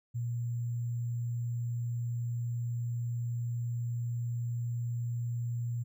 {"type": "tone with sample-and-hold", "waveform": "sine", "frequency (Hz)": 119.1, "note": "A#2", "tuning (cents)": 38, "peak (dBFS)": -31, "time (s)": [0.14, 5.84], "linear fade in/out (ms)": 20, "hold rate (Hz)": 7350, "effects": []}